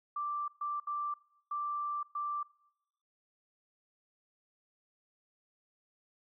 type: tone bursts at uneven times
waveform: sine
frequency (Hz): 1174.7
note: D6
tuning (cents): 0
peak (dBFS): -33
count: 5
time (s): 0.16-0.48 / 0.61-0.8 / 0.87-1.14 / 1.51-2.03 / 2.15-2.43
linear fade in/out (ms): 5
effects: noise-tail reverb RT60 0.9 s tail -23 dB re dry